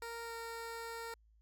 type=tone with pitch glide; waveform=15% pulse; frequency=464.2 to 460.2 Hz; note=A#4 to A#4; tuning=-7 to -22 cents; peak=-36 dBFS; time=0.02-1.14 s; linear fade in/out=2 ms; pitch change=-15 cents; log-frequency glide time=0.24-0.33 s; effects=added 54 Hz sine -64 dBFS peak until 1.41 s